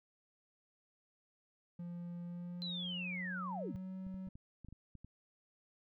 triangle tone with pitch glide, 173.6 to 188.22 Hz, F3 to F#3, -10 to +30 cents, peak -40 dBFS, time 1.79-4.29 s, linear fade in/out 5 ms, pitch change +140 cents, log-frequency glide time 2.24-3.97 s
sine linear sweep, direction down, 4090 to 77.7 Hz, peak -40 dBFS, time 2.62-3.76 s, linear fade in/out 0 ms
clicks, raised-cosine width 5 ms, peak -40 dBFS, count 9, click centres 4.067 / 4.143 / 4.272 / 4.355 / 4.647 / 4.686 / 4.726 / 4.953 / 5.046 s
effects none

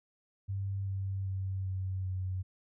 sine tone with pitch steps, 98 / 96.76 / 95.54 / 94.33 / 93.14 Hz, G2 / G2 / G2 / F#2 / F#2, 0 / -22 / -44 / +34 / +12 cents, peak -32 dBFS, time 0.48-2.43 s, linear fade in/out 20 ms, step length 390 ms, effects none

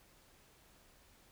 silence, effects pink hiss -65 dBFS RMS until 1.31 s

